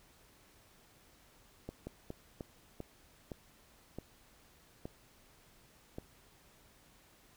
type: slowing click train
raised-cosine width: 2 ms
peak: -28 dBFS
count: 9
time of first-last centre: 1.69-5.984 s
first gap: 180 ms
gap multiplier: 1.3
effects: pink hiss -64 dBFS RMS until 7.36 s